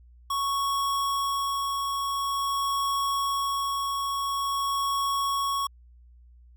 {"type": "tone with tremolo", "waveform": "square", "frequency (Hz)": 1108.7, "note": "C#6", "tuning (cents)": 0, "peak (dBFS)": -25, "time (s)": [0.3, 5.67], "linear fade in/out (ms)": 5, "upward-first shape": "sine", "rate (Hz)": 0.47, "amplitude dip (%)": 25, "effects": ["added 60 Hz sine -50 dBFS peak until 6.56 s"]}